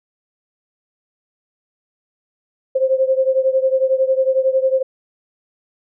sine beating tone pair, 523.3 / 534.3 Hz, C5 / C5, 0 / +36 cents, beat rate 11 Hz, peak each -15 / -18 dBFS, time 2.75-4.83 s, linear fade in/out 10 ms, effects none

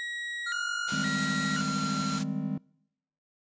35% pulse tone with vibrato, 1661.2 Hz, G#6, in tune, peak -31 dBFS, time 0-1.61 s, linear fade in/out 0 ms, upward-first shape square, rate 0.96 Hz, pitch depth 240 cents each way
square tone with pitch glide, 1400 to 1365.7 Hz, F6 to F6, +4 to -39 cents, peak -33 dBFS, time 0.46-2.19 s, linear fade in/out 10 ms, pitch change -43 cents, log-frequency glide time 0.59-2.02 s
white noise, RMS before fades -36 dBFS, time 0.87-2.24 s, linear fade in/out 20 ms
triangle chord, Ab major seventh, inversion second, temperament just, 155.74 / 194.67 / 207.7 / 259.6 Hz, Eb3 / G3 / Ab3 / C4, +2 / -12 / 0 / -13 cents, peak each -33 dBFS, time 0.92-2.58 s, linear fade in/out 5 ms
effects noise-tail reverb RT60 0.8 s tail -24 dB re dry + resampled to 16000 Hz

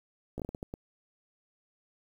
slowing click train, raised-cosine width 2 ms, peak -24 dBFS, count 8, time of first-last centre 0.38-0.739 s, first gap 16 ms, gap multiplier 1.38, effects 9-bit

